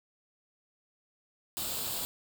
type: noise with comb filter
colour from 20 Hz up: white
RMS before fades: -35 dBFS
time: 1.57-2.05 s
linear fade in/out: 0 ms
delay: 0.25 ms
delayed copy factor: +0.6
effects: none